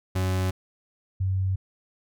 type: tone pair in turn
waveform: 40% pulse / sine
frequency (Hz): 93.2 / 94.83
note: F#2 / F#2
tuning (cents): +13 / +43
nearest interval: unison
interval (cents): 30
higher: second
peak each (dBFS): -22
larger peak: neither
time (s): 0.15-0.51 / 1.2-1.56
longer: neither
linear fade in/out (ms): 10
effects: none